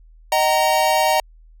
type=tone cluster; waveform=square; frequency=621 / 760 / 930 Hz; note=D#5 / F#5 / A#5; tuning=-3 / +46 / -4 cents; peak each=-20 dBFS; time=0.32-1.2 s; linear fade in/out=2 ms; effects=added 40 Hz sine -44 dBFS peak until 1.6 s